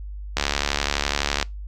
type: click train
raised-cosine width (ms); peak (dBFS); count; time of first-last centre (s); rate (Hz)
0.2; -3; 77; 0.37-1.427; 71.9
effects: noise-tail reverb RT60 0.2 s tail -24 dB re dry + added 50 Hz sine -31 dBFS peak until 1.67 s